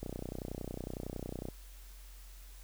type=click train; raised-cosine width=2 ms; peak=-26 dBFS; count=46; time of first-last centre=0.03-1.486 s; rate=30.9 Hz; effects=added 45 Hz sine -49 dBFS peak until 2.63 s + white hiss -59 dBFS RMS until 2.63 s